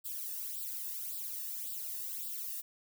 violet noise with flanger, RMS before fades -40 dBFS, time 0.04-2.62 s, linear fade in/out 20 ms, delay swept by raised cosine 0.23 to 1.12 ms, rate 1.8 Hz, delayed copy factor +0.8, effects none

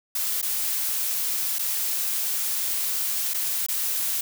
blue noise with dropouts, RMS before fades -26 dBFS, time 0.15-4.21 s, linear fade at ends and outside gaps 5 ms, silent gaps 0.416-0.426 / 1.586-1.592 / 3.337-3.342 / 3.665-3.685 s, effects none

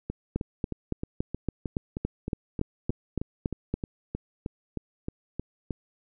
two click trains, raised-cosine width 3 ms, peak -18 / -14 dBFS, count 19 / 13, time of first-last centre 0.1-5.707 / 0.36-3.74 s, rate 3.21 / 3.55 Hz, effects none

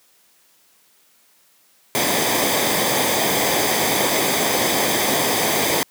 pink noise with comb filter, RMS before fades -19 dBFS, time 1.95-5.83 s, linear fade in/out 0 ms, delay 0.72 ms, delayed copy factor -0.6, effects white hiss -57 dBFS RMS until 5.9 s + high-pass 150 Hz 12 dB/octave

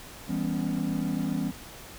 triangle chord, C# half-diminished seventh, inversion first, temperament just, 166.31 / 199.57 / 249.5 / 277.2 Hz, E3 / G3 / B3 / C#4, +16 / +31 / +18 / 0 cents, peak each -30 dBFS, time 0.27-1.53 s, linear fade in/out 50 ms, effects pink hiss -45 dBFS RMS until 1.98 s

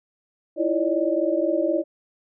sine tone cluster, 323.3 / 342.6 / 563 / 607 Hz, E4 / F4 / C#5 / D#5, -34 / -33 / +27 / -43 cents, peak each -25 dBFS, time 0.56-1.84 s, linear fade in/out 50 ms, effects none

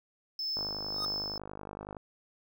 triangle tone with tremolo, 5250 Hz, E8, 8 cents flat, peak -30 dBFS, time 0.39-1.38 s, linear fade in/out 2 ms, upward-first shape sine, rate 1.8 Hz, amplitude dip 45%
click train, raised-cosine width 1 ms, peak -27 dBFS, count 72, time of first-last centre 0.57-1.968 s, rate 50.8 Hz
square tone with exponential growth, 1244.5 Hz, D#6, in tune, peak -33 dBFS, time 0.91-1.05 s, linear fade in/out 1 ms, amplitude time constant 29 ms
effects none

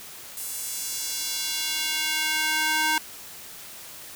square tone with high-pass filter sweep, 311.1 Hz, D#4, in tune, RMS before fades -27 dBFS, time 0.37-2.98 s, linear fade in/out 2 ms, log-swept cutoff 9900 to 1100 Hz, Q 1.1, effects white hiss -42 dBFS RMS until 4.15 s

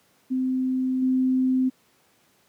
sine tone with level steps, 258.4 Hz, C4, 21 cents flat, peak -21 / -18 dBFS, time 0.3-1.7 s, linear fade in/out 20 ms, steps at 1.02 s, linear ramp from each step 5 ms, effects pink hiss -62 dBFS RMS until 2.48 s + high-pass 150 Hz 12 dB/octave

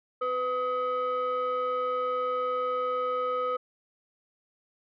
sine tone pair together, 501.6 / 1264 Hz, B4 / D#6, +27 / +27 cents, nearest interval octave + major third, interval 1600 cents, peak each -27 dBFS, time 0.21-3.57 s, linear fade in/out 10 ms, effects tanh soft clip ceiling -23 dBFS

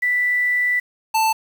sine / square tone pair in turn, 1975.5 / 883.8 Hz, B6 / A5, 0 / +7 cents, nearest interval octave + major second, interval 1393 cents, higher first, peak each -16 dBFS, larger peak neither, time 0.02-0.8 / 1.14-1.33 s, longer first, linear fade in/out 10 ms, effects 7-bit

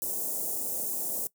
white band-stop noise, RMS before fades -32 dBFS, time 0.02-1.27 s, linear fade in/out 0 ms, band 670 to 7600 Hz, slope 24 dB/octave, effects noise-tail reverb RT60 0.1 s tail -20 dB re dry + high-pass 200 Hz 12 dB/octave

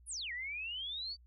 sine exponential two-way sweep, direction down then up, 11210 to 1872 to 4646 Hz, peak -38 dBFS, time 0.06-1.17 s, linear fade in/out 50 ms, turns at 0.32 s, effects added 60 Hz sine -58 dBFS peak until 1.26 s

